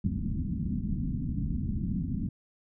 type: low-pass noise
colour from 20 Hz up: white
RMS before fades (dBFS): -31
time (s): 0.04-2.29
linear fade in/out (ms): 5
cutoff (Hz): 250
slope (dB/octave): 48
effects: none